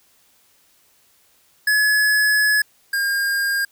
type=tone pair in turn; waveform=square; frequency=1700 / 1612.5 Hz; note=G#6 / G6; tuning=+40 / +48 cents; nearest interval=minor second; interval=92 cents; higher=first; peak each=-15 / -19 dBFS; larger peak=first; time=1.67-2.62 / 2.93-3.65 s; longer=first; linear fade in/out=5 ms; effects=white hiss -58 dBFS RMS until 3.71 s